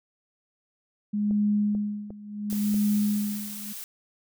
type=tone with tremolo; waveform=sine; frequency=207.7 Hz; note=G#3; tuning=in tune; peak=-20 dBFS; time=1.13-3.73 s; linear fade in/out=10 ms; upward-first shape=sine; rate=0.71 Hz; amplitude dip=90%
type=clicks; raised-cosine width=2 ms; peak=-27 dBFS; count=5; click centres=1.31 / 1.75 / 2.105 / 2.528 / 2.743 s
type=noise; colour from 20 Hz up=blue; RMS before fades=-38 dBFS; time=2.5-3.84 s; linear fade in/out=0 ms
effects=none